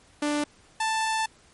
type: tone pair in turn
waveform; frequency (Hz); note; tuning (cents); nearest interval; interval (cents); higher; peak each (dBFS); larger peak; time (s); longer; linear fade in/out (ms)
sawtooth; 294.8 / 883.4; D4 / A5; +7 / +7; octave + perfect fifth; 1900; second; -20; neither; 0.22-0.44 / 0.8-1.26; second; 5
effects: pink hiss -57 dBFS RMS until 1.53 s + MP3 48 kbps